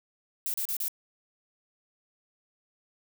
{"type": "noise bursts", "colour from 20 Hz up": "violet", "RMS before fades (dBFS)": -31, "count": 4, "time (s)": [0.46, 0.881], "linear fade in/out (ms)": 0, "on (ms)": 79, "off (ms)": 35, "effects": []}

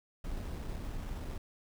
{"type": "noise with sample-and-hold", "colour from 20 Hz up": "brown", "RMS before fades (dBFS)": -39, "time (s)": [0.24, 1.38], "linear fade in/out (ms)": 5, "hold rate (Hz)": 4410, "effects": []}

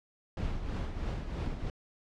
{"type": "noise with tremolo", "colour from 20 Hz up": "brown", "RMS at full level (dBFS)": -32, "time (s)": [0.37, 1.7], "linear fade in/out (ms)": 2, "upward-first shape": "triangle", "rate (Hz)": 3.1, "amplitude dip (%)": 60, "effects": ["low-pass 5000 Hz 12 dB/octave"]}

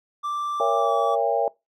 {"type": "tone with pitch glide", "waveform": "triangle", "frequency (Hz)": [1174.7, 1148.5], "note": ["D6", "D6"], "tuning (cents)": [0, -39], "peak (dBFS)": -23, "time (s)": [0.23, 1.16], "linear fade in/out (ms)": 20, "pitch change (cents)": -39, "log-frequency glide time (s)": [0.76, 0.92]}
{"type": "chord", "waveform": "sine", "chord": "A# diminished seventh", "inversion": "none", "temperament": "just", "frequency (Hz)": [466.2, 559.4, 671.3, 805.5], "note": ["A#4", "C#5", "E5", "G5"], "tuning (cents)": [0, 16, 31, 47], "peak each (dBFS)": -25, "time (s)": [0.6, 1.48], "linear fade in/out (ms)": 2}
{"effects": ["noise-tail reverb RT60 0.2 s tail -22 dB re dry"]}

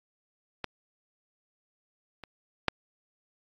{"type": "clicks", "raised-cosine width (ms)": 0.3, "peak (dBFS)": [-16, -26, -7], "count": 3, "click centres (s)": [0.643, 2.237, 2.683], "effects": ["AAC 64 kbps"]}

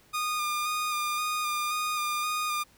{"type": "tone with vibrato", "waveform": "sawtooth", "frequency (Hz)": 1218, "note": "D#6", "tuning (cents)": -37, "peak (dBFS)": -24, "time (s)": [0.13, 2.64], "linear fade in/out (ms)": 20, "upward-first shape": "square", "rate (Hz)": 1.9, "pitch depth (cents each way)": 18, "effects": ["pink hiss -60 dBFS RMS until 2.77 s"]}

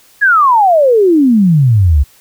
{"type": "exponential sweep", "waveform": "sine", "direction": "down", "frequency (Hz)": [1713, 65.41], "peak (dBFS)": -5, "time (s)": [0.21, 2.04], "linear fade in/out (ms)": 20, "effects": ["white hiss -46 dBFS RMS until 2.2 s"]}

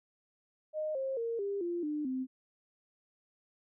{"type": "tone with pitch steps", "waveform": "sine", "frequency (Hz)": [617, 534, 462.2, 400.1, 346.3, 299.7, 259.4], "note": ["D#5", "C5", "A#4", "G4", "F4", "D4", "C4"], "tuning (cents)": [-15, 35, -15, 35, -15, 35, -15], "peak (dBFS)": -32, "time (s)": [0.73, 2.27], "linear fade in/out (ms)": 50, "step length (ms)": 220, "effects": []}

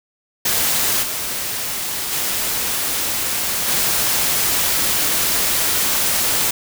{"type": "noise with level steps", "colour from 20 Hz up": "white", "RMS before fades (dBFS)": [-18, -24, -21, -18], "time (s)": [0.45, 6.51], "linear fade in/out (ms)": 5, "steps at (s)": [1.02, 2.11, 3.67], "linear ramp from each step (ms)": 20, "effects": []}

